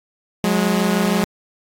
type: tone pair together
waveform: sawtooth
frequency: 181.9 / 208.3 Hz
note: F#3 / G#3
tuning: -29 / +5 cents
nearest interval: major second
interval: 234 cents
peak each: -15 / -14 dBFS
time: 0.44-1.24 s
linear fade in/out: 0 ms
effects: AAC 64 kbps